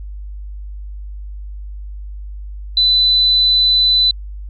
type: tone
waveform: sine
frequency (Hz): 4000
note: B7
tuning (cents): +21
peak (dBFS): -9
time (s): 2.77-4.11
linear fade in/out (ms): 2
effects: added 50 Hz sine -26 dBFS peak until 4.49 s + MP3 64 kbps